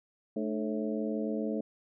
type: harmonic tone with a mistuned harmonic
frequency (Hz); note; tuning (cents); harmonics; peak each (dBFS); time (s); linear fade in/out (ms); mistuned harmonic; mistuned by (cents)
108.7; A2; -21; 2 / 3 / 4 / 5 / 6; -33 / -36 / -37 / -39 / -42; 0.36-1.61; 5; 3; -120
effects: none